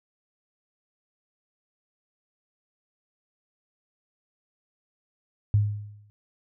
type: tone with exponential decay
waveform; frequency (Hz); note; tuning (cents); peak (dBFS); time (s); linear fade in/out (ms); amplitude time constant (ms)
sine; 103.83; G#2; 0; -15; 5.54-6.1; 0; 120
effects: none